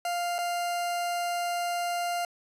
40% pulse tone with dropouts, 699 Hz, F5, 1 cent sharp, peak -27 dBFS, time 0.05-2.25 s, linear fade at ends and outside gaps 2 ms, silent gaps 0.383-0.387 s, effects resampled to 32000 Hz

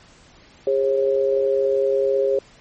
sine tone pair together, 406.3 / 541 Hz, G#4 / C#5, -38 / -42 cents, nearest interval perfect fourth, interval 496 cents, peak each -19 dBFS, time 0.67-2.39 s, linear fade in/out 2 ms, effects pink hiss -50 dBFS RMS until 2.6 s + MP3 32 kbps

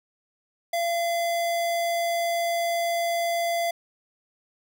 square tone, 682 Hz, F5, 41 cents flat, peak -24 dBFS, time 0.73-3.71 s, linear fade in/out 5 ms, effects none

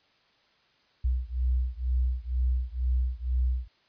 sine beating tone pair, 61.6 / 63.7 Hz, B1 / C2, -4 / -46 cents, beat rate 2.1 Hz, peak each -27 / -28 dBFS, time 1.04-3.68 s, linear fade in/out 10 ms, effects white hiss -65 dBFS RMS until 3.88 s + resampled to 11025 Hz

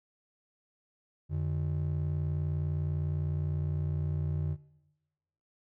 triangle ring-modulated tone, 118.1 Hz, A#2, 23 cents sharp, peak -24 dBFS, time 1.29-4.57 s, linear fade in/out 50 ms, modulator 29.9 Hz, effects noise-tail reverb RT60 1.0 s tail -19 dB re dry

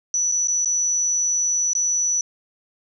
sine tone with dropouts, 5930 Hz, F#8, 3 cents sharp, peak -18 dBFS, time 0.14-2.21 s, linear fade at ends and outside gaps 1 ms, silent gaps 0.316-0.321 / 0.473-0.482 / 0.648-0.657 / 1.733-1.751 s, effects none

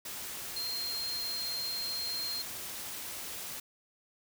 sine tone in noise, 4194 Hz, C8, 3 cents sharp, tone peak -34 dBFS, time 0.56-2.42 s, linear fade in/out 5 ms, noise white, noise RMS -41 dBFS, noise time 0.05-3.6 s, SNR +4 dB, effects none

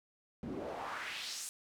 pink noise with band-pass filter sweep, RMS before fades -42 dBFS, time 0.43-1.49 s, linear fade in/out 0 ms, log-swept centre 210 to 8900 Hz, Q 1.9, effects none

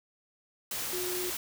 sine tone in noise, 361.3 Hz, F#4, 41 cents flat, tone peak -34 dBFS, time 0.93-1.3 s, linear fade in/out 2 ms, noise white, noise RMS -35 dBFS, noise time 0.71-1.37 s, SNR -2 dB, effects none

